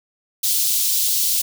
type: high-pass noise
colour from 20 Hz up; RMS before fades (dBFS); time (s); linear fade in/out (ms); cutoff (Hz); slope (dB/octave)
white; -19; 0.43-1.42; 10; 3500; 24
effects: none